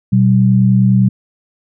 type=tone pair together; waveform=sine; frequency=122.24 / 192.2 Hz; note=B2 / G3; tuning=-17 / -34 cents; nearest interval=minor sixth; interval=783 cents; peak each=-10 dBFS; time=0.12-1.09 s; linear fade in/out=10 ms; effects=none